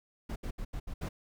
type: noise bursts at uneven times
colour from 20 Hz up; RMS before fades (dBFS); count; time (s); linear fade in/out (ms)
brown; -37; 6; 0.29-0.36 / 0.43-0.51 / 0.58-0.65 / 0.73-0.8 / 0.87-0.94 / 1.01-1.09; 10
effects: none